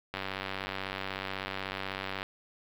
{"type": "click train", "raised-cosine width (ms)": 0.3, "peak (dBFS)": -18, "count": 202, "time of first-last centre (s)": [0.14, 2.229], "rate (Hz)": 96.2, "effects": ["low-pass 5000 Hz 12 dB/octave", "8-bit"]}